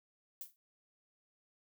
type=noise with exponential decay; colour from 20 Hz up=violet; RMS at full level=-41 dBFS; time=0.41-0.56 s; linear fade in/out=0 ms; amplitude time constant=31 ms; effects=none